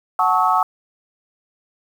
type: chord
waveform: sine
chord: F# minor seventh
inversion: none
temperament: equal with one note detuned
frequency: 740 / 880 / 1108.7 / 1287.7 Hz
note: F#5 / A5 / C#6 / E6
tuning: 0 / 0 / 0 / -41 cents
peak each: -19 / -20 / -19 / -19 dBFS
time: 0.19-0.63 s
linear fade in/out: 2 ms
effects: 7-bit